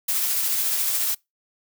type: noise with tremolo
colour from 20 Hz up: blue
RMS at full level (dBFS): -22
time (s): 0.08-1.15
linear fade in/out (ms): 10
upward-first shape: triangle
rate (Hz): 14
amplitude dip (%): 30
effects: noise-tail reverb RT60 0.2 s tail -25 dB re dry